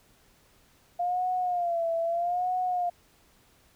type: tone with vibrato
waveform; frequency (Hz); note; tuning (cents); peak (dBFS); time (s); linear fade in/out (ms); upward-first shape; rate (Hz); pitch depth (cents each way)
sine; 698.5; F5; 0; -25; 0.99-2.9; 10; sine; 0.79; 87
effects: pink hiss -62 dBFS RMS until 3.75 s